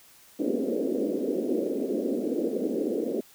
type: band-pass noise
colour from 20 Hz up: pink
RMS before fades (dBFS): -28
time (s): 0.39-3.21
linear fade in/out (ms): 10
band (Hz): 230 to 530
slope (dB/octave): 48
effects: white hiss -55 dBFS RMS until 3.34 s